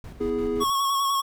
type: noise with tremolo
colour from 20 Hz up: brown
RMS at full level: -37 dBFS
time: 0.04-0.7 s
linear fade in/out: 2 ms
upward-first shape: square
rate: 5.8 Hz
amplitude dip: 50%
type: chord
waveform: triangle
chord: E major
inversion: second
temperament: equal with one note detuned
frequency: 246.9 / 327.4 / 415.3 Hz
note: B3 / E4 / G#4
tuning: 0 / -12 / 0 cents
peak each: -28 / -29 / -23 dBFS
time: 0.2-0.64 s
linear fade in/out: 10 ms
type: tone with vibrato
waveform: square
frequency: 1104 Hz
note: C#6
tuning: 7 cents flat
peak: -22 dBFS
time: 0.6-1.22 s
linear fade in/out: 20 ms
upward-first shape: square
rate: 10 Hz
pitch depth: 23 cents each way
effects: none